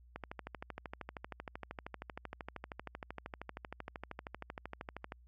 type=click train; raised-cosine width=0.5 ms; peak=-27 dBFS; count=65; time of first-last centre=0.16-5.121 s; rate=12.9 Hz; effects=added 60 Hz sine -58 dBFS peak until 5.27 s + AAC 48 kbps